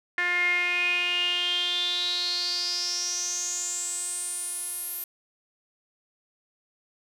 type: tone with band-pass filter sweep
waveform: sawtooth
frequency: 354 Hz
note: F4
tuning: 23 cents sharp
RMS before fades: -28 dBFS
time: 0.18-5.04 s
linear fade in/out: 2 ms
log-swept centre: 1900 to 12000 Hz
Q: 9.6
effects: none